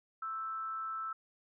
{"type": "tone with frequency modulation", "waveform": "sine", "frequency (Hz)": 1318.5, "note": "E6", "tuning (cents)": 0, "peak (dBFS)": -36, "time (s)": [0.22, 1.13], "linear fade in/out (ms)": 5, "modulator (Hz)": 244, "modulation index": 0.26, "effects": []}